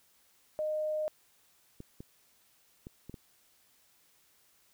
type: tone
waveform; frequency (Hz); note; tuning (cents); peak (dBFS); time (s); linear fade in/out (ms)
sine; 615; D#5; -20; -30; 0.59-1.08; 0
type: clicks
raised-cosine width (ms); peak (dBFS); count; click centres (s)
3; -31; 5; 1.804 / 2.005 / 2.869 / 3.096 / 3.142
effects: white hiss -67 dBFS RMS until 4.73 s